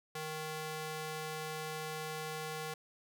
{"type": "tone with high-pass filter", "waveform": "square", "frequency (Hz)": 155.9, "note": "D#3", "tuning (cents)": 4, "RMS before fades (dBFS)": -41, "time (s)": [0.15, 2.74], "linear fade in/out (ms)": 5, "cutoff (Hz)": 380, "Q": 0.56, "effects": []}